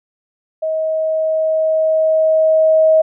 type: tone with level ramp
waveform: sine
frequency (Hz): 634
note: D#5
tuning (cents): +32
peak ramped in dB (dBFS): -16 to -7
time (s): 0.62-3.02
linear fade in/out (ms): 10
effects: none